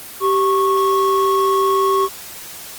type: tone pair together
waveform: triangle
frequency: 388.4 / 1100 Hz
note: G4 / C#6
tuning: -16 / -14 cents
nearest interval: octave + tritone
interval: 1802 cents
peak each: -14 dBFS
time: 0.2-2.09 s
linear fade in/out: 50 ms
effects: white hiss -34 dBFS RMS until 2.78 s + Opus 24 kbps